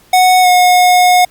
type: tone with pitch glide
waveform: square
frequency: 737 to 723.9 Hz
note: F#5 to F#5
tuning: -7 to -38 cents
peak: -6 dBFS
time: 0.13-1.25 s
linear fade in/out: 5 ms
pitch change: -31 cents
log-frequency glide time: 0.42-0.47 s
effects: pink hiss -47 dBFS RMS until 1.3 s + Opus 48 kbps